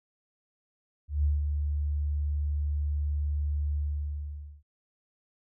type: tone with ADSR envelope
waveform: sine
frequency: 73.42 Hz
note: D2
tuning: in tune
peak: -21 dBFS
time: 1.08-4.63 s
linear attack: 160 ms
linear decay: 170 ms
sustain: -5 dB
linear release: 870 ms
effects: none